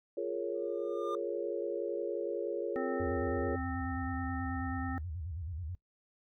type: chord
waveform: sine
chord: Bb minor seventh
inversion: second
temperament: equal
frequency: 349.2 / 415.3 / 466.2 / 554.4 Hz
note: F4 / Ab4 / Bb4 / Db5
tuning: 0 / 0 / 0 / 0 cents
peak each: -38 dBFS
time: 0.17-3.56 s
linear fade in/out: 5 ms
type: tone with exponential growth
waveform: triangle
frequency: 1204 Hz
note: D6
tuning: 43 cents sharp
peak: -33 dBFS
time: 0.55-1.15 s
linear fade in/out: 2 ms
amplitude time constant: 130 ms
type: harmonic tone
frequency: 261.6 Hz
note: C4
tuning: in tune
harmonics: 1 / 3 / 5 / 7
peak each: -37 / -42 / -44 / -45 dBFS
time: 2.76-4.98 s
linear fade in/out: 0 ms
type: tone with vibrato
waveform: sine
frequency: 82.8 Hz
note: E2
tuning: 8 cents sharp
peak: -37 dBFS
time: 3-5.75 s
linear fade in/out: 0 ms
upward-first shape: square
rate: 9.3 Hz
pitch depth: 160 cents each way
effects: noise-tail reverb RT60 0.1 s tail -20 dB re dry